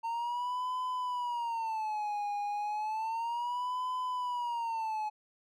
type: tone with vibrato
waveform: triangle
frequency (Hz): 910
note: A#5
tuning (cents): -42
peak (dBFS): -30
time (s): 0.03-5.1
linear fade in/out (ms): 20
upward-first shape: sine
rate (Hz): 0.32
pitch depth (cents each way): 180
effects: none